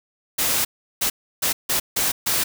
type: noise bursts at uneven times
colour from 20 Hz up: white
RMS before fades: -21 dBFS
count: 6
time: 0.38-0.65 / 1.01-1.1 / 1.42-1.53 / 1.69-1.8 / 1.96-2.12 / 2.26-2.44 s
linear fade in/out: 10 ms
effects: none